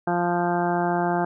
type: harmonic tone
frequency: 174.61 Hz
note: F3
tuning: in tune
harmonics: 1 / 2 / 3 / 4 / 5 / 6 / 7 / 8 / 9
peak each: -27 / -26 / -35 / -25 / -28 / -37 / -36 / -37 / -34 dBFS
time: 0.07-1.25 s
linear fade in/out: 5 ms
effects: none